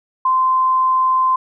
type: tone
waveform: sine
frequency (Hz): 1037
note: C6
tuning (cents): -16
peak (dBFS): -12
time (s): 0.25-1.36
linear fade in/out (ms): 5
effects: none